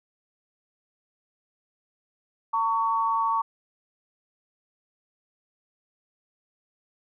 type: tone pair together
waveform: sine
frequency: 907.2 / 1122 Hz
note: A#5 / C#6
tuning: -47 / +21 cents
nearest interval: major third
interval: 368 cents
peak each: -25 / -24 dBFS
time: 2.53-3.42 s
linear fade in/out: 10 ms
effects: none